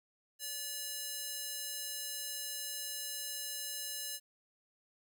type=tone with high-pass filter; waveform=square; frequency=577 Hz; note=D5; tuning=31 cents flat; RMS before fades=-41 dBFS; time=0.39-4.2 s; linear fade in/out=50 ms; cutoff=4800 Hz; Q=0.59; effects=none